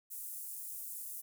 pink high-pass noise, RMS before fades -44 dBFS, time 0.1-1.22 s, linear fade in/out 20 ms, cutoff 9300 Hz, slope 24 dB/octave, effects none

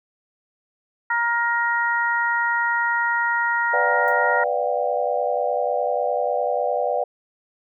harmonic tone, 470 Hz, A#4, 14 cents sharp, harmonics 2 / 3 / 4, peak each -23 / -23 / -23 dBFS, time 1.1-4.44 s, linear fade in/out 5 ms
sine chord, G dominant seventh, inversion first, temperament equal with one note detuned, 493.9 / 587.3 / 714 / 784 Hz, B4 / D5 / F5 / G5, 0 / 0 / +38 / 0 cents, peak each -25 / -24 / -25 / -27 dBFS, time 3.73-7.04 s, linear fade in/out 5 ms
violet noise with exponential decay, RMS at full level -39 dBFS, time 4.08-4.17 s, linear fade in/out 0 ms, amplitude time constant 18 ms
effects none

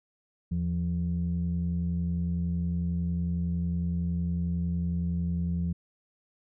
sine tone pair together, 81.27 / 172.2 Hz, E2 / F3, -24 / -24 cents, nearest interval octave + minor second, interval 1300 cents, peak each -29 / -27 dBFS, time 0.51-5.73 s, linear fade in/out 10 ms, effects tanh soft clip ceiling -21 dBFS

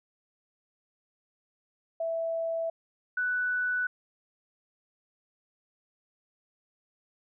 sine tone pair in turn, 659.3 / 1486.9 Hz, E5 / F#6, 0 / +8 cents, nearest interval octave + major second, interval 1408 cents, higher second, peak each -28 / -26 dBFS, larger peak second, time 2-2.7 / 3.17-3.87 s, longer neither, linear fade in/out 5 ms, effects none

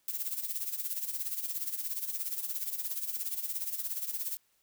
violet noise with tremolo, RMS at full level -33 dBFS, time 0.08-4.37 s, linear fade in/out 0 ms, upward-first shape sine, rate 17 Hz, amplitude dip 70%, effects white hiss -72 dBFS RMS until 4.62 s

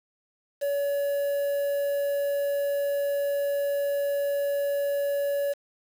triangle tone with quantisation, 567 Hz, C#5, 39 cents sharp, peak -22 dBFS, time 0.61-5.54 s, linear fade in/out 20 ms, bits 7, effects none

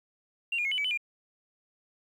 sine tone with pitch steps, 2767 / 2426 / 2170 / 2999 / 2289 / 3014 / 2408 Hz, F7 / D#7 / C#7 / F#7 / D7 / F#7 / D7, -17 / -44 / -37 / +23 / -45 / +31 / +43 cents, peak -26 dBFS, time 0.52-0.975 s, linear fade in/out 5 ms, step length 65 ms, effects tanh soft clip ceiling -22 dBFS + 10-bit

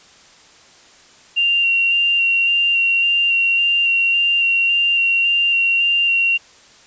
sine tone with vibrato, 2767 Hz, F7, 17 cents flat, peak -13 dBFS, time 1.36-6.38 s, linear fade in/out 20 ms, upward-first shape square, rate 1.8 Hz, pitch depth 12 cents each way, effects white hiss -47 dBFS RMS until 6.86 s + resampled to 16000 Hz

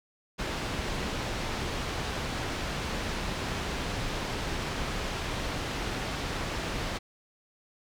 pink low-pass noise, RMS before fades -33 dBFS, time 0.38-6.99 s, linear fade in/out 20 ms, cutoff 4900 Hz, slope 12 dB/octave, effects none

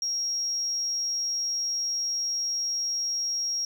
sine tone, 5600 Hz, F8, 4 cents sharp, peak -25 dBFS, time 0.02-3.65 s, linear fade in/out 2 ms, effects tanh soft clip ceiling -21 dBFS + 9-bit

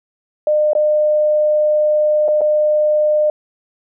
sine tone with dropouts, 605 Hz, D#5, 49 cents flat, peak -11 dBFS, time 0.47-3.3 s, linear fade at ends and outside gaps 2 ms, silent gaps 0.733-0.751 / 2.281-2.285 / 2.409-2.415 s, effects none

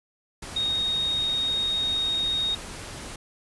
sine tone in noise, 3729 Hz, A#7, in tune, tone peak -23 dBFS, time 0.56-2.55 s, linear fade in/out 5 ms, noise pink, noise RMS -38 dBFS, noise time 0.42-3.16 s, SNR +12 dB, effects resampled to 24000 Hz

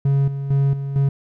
triangle tone with tremolo, 138.59 Hz, C#3, in tune, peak -12 dBFS, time 0.05-1.09 s, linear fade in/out 5 ms, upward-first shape square, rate 2.2 Hz, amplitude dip 65%, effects none

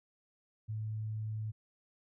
sine tone, 108.6 Hz, A2, 22 cents flat, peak -35 dBFS, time 0.68-1.52 s, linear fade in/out 20 ms, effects none

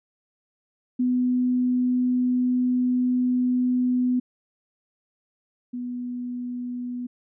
sine tone pair in turn, 249.9 / 246 Hz, B3 / B3, +21 / -7 cents, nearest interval unison, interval 28 cents, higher first, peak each -19 / -28 dBFS, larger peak first, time 0.99-4.2 / 5.73-7.07 s, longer first, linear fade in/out 10 ms, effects none

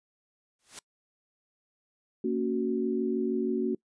white noise with exponential growth, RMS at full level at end -38 dBFS, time 0.59-0.79 s, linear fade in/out 2 ms, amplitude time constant 42 ms
sine chord, F# major, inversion first, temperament just, 231.2 / 277.5 / 370 Hz, A#3 / C#4 / F#4, -14 / +2 / 0 cents, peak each -30 / -32 / -29 dBFS, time 2.24-3.75 s, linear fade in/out 5 ms
effects noise-tail reverb RT60 0.1 s tail -25 dB re dry + resampled to 22050 Hz

